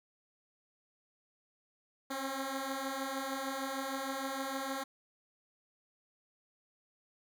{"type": "beating tone pair", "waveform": "10% pulse", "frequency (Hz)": [264.8, 271.3], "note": ["C4", "C#4"], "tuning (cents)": [21, -37], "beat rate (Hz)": 6.5, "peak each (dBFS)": [-33, -29], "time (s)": [2.1, 4.84], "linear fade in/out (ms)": 10, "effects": []}